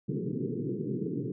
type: band-pass noise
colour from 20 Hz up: pink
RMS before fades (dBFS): -33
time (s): 0.08-1.32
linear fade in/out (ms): 5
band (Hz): 120 to 450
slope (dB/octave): 96
effects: none